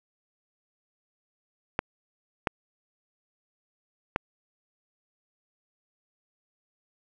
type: clicks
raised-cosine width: 0.5 ms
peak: -9 dBFS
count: 3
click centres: 1.791 / 2.472 / 4.161 s
effects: none